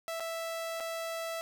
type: tone with dropouts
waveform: sawtooth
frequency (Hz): 659.3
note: E5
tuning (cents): 0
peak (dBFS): -31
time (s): 0.08-1.41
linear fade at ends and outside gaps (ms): 0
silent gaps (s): 0.198-0.204 / 0.801-0.805
effects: none